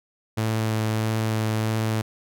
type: tone with vibrato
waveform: sawtooth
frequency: 110 Hz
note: A2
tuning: in tune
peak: -18 dBFS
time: 0.37-2.02 s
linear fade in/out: 10 ms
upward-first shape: sine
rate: 1.6 Hz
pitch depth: 10 cents each way
effects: none